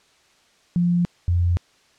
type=tone pair in turn; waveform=sine; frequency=174.61 / 87.31 Hz; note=F3 / F2; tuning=0 / 0 cents; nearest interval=octave; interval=1200 cents; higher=first; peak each=-16 dBFS; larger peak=neither; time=0.76-1.05 / 1.28-1.57 s; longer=neither; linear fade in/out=0 ms; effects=white hiss -58 dBFS RMS until 1.98 s + low-pass 6000 Hz 12 dB/octave